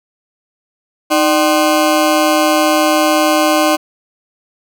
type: ring-modulated tone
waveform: 25% pulse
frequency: 455 Hz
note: A#4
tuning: 42 cents flat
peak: -3 dBFS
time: 1.1-3.77 s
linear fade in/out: 20 ms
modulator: 143 Hz
effects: none